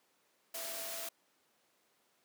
sine tone in noise, 665 Hz, E5, 15 cents sharp, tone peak -48 dBFS, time 0.54-1.09 s, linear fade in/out 5 ms, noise white, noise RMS -42 dBFS, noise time 0.54-1.09 s, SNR -9 dB, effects pink hiss -73 dBFS RMS until 2.24 s + high-pass 300 Hz 12 dB/octave

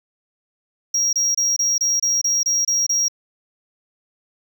triangle tone bursts, 5640 Hz, F8, 16 cents sharp, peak -15 dBFS, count 10, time 0.94-3.083 s, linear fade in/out 5 ms, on 190 ms, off 27 ms, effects none

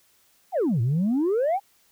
sine exponential two-way sweep, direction down then up, 832 to 110 to 832 Hz, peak -18 dBFS, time 0.52-1.6 s, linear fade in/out 50 ms, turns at 0.81 s, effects tanh soft clip ceiling -18 dBFS + white hiss -62 dBFS RMS until 1.91 s

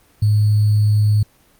sine tone with sample-and-hold, 105.4 Hz, G#2, 26 cents sharp, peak -11 dBFS, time 0.22-1.23 s, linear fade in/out 5 ms, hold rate 4410 Hz, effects pink hiss -54 dBFS RMS until 1.59 s + Opus 24 kbps

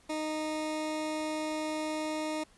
20% pulse tone, 309.4 Hz, D#4, 10 cents flat, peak -27 dBFS, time 0.09-2.44 s, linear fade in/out 10 ms, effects pink hiss -62 dBFS RMS until 2.57 s + resampled to 24000 Hz

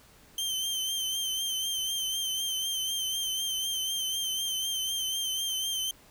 sawtooth tone with vibrato, 3122 Hz, G7, 8 cents flat, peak -26 dBFS, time 0.38-5.91 s, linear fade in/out 2 ms, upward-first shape sine, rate 4 Hz, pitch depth 40 cents each way, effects pink hiss -57 dBFS RMS until 6.1 s

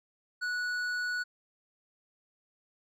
sine tone with hard clipping, 1471 Hz, F#6, 11 cents flat, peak -32 dBFS, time 0.41-1.24 s, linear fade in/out 20 ms, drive 8 dB, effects none

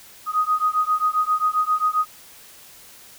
sine beating tone pair, 1244.5 / 1252 Hz, D#6 / D#6, 0 / +10 cents, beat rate 7.5 Hz, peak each -21 dBFS, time 0.26-2.06 s, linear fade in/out 50 ms, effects white hiss -46 dBFS RMS until 3.18 s

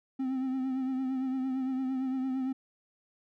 triangle tone with vibrato, 261.6 Hz, C4, in tune, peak -27 dBFS, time 0.19-2.53 s, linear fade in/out 10 ms, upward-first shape triangle, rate 8.8 Hz, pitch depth 46 cents each way, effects none

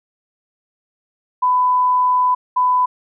sine tone bursts at uneven times, 1000 Hz, B5, 21 cents sharp, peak -12 dBFS, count 2, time 1.42-2.35 / 2.56-2.86 s, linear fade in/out 10 ms, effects none

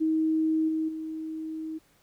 sine tone with level steps, 316.9 Hz, D#4, 32 cents sharp, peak -22 / -25 / -32 dBFS, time 0-1.79 s, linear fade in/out 20 ms, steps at 0.68 / 0.88 s, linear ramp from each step 10 ms, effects pink hiss -64 dBFS RMS until 2.02 s

